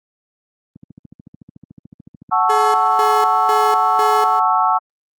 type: click train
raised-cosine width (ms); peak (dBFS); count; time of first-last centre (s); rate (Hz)
5; -21; 22; 0.76-2.293; 13.7
type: chord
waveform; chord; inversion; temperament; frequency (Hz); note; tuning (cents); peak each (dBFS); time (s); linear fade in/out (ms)
sine; F# minor seventh; none; equal; 740 / 880 / 1108.7 / 1318.5; F#5 / A5 / C#6 / E6; 0 / 0 / 0 / 0; -18; 2.31-4.79; 20
type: tone with tremolo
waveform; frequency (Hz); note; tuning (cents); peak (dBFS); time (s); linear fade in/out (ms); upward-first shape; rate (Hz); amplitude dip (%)
35% pulse; 424.9; G#4; +40; -17; 2.49-4.4; 10; square; 2; 75
effects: high-pass 200 Hz 12 dB/octave + Opus 32 kbps